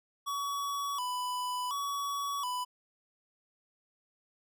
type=tone with vibrato; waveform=square; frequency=1060 Hz; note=C6; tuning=22 cents sharp; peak=-33 dBFS; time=0.26-2.65 s; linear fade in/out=20 ms; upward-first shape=square; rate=0.69 Hz; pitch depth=110 cents each way; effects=none